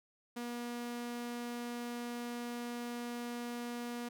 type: tone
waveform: sawtooth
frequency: 239.8 Hz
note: A#3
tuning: 49 cents sharp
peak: -35 dBFS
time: 0.36-4.09 s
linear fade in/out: 10 ms
effects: none